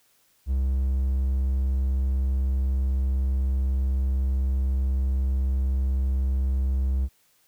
triangle tone, 66 Hz, C2, 16 cents sharp, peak -19 dBFS, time 0.46-7.09 s, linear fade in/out 50 ms, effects white hiss -64 dBFS RMS until 7.47 s

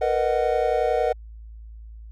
triangle chord, B major seventh, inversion third, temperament just, 463 / 493.9 / 617.4 / 740.8 Hz, A#4 / B4 / D#5 / F#5, -12 / 0 / -14 / +2 cents, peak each -23 dBFS, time 0.01-1.13 s, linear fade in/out 10 ms, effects added 55 Hz sine -38 dBFS peak until 2.11 s

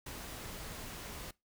pink noise, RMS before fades -45 dBFS, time 0.06-1.31 s, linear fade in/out 5 ms, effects noise-tail reverb RT60 0.2 s tail -21 dB re dry

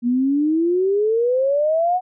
sine exponential sweep, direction up, 235.2 to 747 Hz, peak -15 dBFS, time 0.02-2.01 s, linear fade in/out 50 ms, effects none

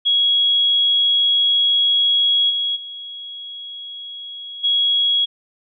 sine tone with level steps, 3322 Hz, G#7, in tune, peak -13 / -18 / -30 / -14 dBFS, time 0.05-5.26 s, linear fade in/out 20 ms, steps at 2.49 / 2.75 / 4.63 s, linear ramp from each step 20 ms, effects none

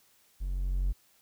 triangle tone with level ramp, 45.77 Hz, F#1, 18 cents flat, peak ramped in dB -29 to -22 dBFS, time 0.4-0.93 s, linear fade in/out 20 ms, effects tanh soft clip ceiling -18 dBFS + white hiss -65 dBFS RMS until 1.21 s

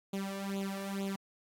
sawtooth tone with flanger, 196 Hz, G3, in tune, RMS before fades -37 dBFS, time 0.13-1.16 s, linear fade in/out 5 ms, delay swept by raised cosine 0.28 to 1.78 ms, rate 2.2 Hz, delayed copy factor +0.85, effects AAC 64 kbps

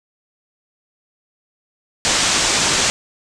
white low-pass noise, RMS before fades -17 dBFS, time 2.05-2.9 s, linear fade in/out 0 ms, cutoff 8100 Hz, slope 48 dB/octave, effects none

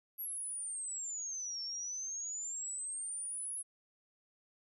sine exponential two-way sweep, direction down then up, 11720 to 5410 to 10760 Hz, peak -38 dBFS, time 0.18-3.63 s, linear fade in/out 20 ms, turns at 1.62 s, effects none

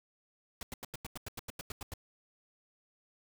pink noise bursts, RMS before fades -41 dBFS, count 13, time 0.61-1.938 s, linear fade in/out 2 ms, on 20 ms, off 89 ms, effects none

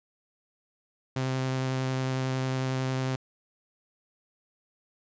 sawtooth tone with vibrato, 130.81 Hz, C3, in tune, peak -23 dBFS, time 1.16-3.16 s, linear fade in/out 5 ms, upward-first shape sine, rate 11 Hz, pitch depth 10 cents each way, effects resampled to 16000 Hz

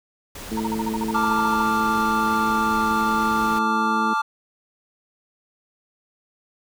pink noise, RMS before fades -36 dBFS, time 0.35-3.59 s, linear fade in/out 5 ms
harmonic tone, 110 Hz, A2, in tune, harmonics 2 / 3 / 4, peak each -25 / -31 / -33 dBFS, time 0.51-4.14 s, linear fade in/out 10 ms
sine tone bursts, 922 Hz, A#5, 19 cents flat, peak -24 dBFS, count 15, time 0.57-1.624 s, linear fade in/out 5 ms, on 32 ms, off 41 ms
triangle chord, D minor, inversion second, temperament equal, 880 / 1174.7 / 1396.9 Hz, A5 / D6 / F6, 0 / 0 / 0 cents, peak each -22 / -21 / -24 dBFS, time 1.14-4.22 s, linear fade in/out 10 ms
effects none

